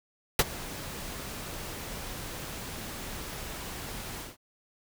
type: noise with ADSR envelope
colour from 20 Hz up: pink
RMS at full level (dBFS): -19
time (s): 0.39-4.37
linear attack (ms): 3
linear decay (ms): 38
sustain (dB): -20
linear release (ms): 160
effects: none